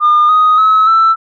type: tone with pitch steps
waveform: sine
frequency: 1211 / 1248.6 / 1287.5 / 1327.5 Hz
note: D#6 / D#6 / E6 / E6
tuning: -47 / +6 / -41 / +12 cents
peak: -4 dBFS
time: 0-1.16 s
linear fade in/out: 50 ms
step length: 290 ms
effects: tanh soft clip ceiling -3 dBFS